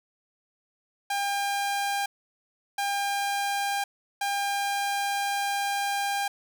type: tone bursts at uneven times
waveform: sawtooth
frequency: 802 Hz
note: G5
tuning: 39 cents sharp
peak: -22 dBFS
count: 3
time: 1.1-2.06 / 2.78-3.84 / 4.21-6.28 s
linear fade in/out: 5 ms
effects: none